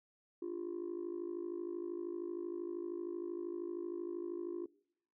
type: tone with amplitude modulation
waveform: sine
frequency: 347.3 Hz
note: F4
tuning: 10 cents flat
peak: -33 dBFS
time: 0.42-4.66 s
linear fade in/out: 5 ms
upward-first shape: sine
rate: 52.9 Hz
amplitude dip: 90%
effects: noise-tail reverb RT60 0.7 s tail -23 dB re dry + tanh soft clip ceiling -34 dBFS